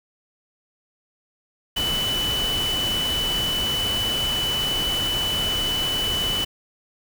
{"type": "tone in noise", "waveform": "sine", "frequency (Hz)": 2984, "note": "F#7", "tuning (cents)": 14, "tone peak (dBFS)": -22, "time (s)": [1.76, 6.45], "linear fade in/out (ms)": 10, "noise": "pink", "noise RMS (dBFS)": -29, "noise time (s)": [1.76, 6.45], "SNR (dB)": 4, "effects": []}